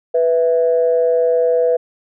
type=tone pair together; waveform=sine; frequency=493.9 / 659.3 Hz; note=B4 / E5; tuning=0 / 0 cents; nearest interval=perfect fourth; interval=500 cents; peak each=-12 / -18 dBFS; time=0.14-1.77 s; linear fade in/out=10 ms; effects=tanh soft clip ceiling -4 dBFS